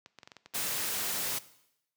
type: clicks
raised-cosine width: 0.2 ms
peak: -30 dBFS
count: 11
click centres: 0.061 / 0.187 / 0.232 / 0.275 / 0.318 / 0.367 / 0.46 / 0.538 / 0.641 / 0.779 / 0.895 s
type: noise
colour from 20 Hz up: white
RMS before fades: -33 dBFS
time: 0.54-1.39 s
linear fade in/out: 10 ms
effects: noise-tail reverb RT60 0.8 s tail -17 dB re dry + high-pass 100 Hz 12 dB/octave